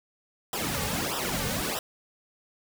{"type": "noise with flanger", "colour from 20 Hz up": "pink", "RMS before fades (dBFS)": -30, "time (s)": [0.53, 1.79], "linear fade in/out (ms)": 2, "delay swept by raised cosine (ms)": [0.45, 3.05], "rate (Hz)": 1.6, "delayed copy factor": -0.95, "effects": []}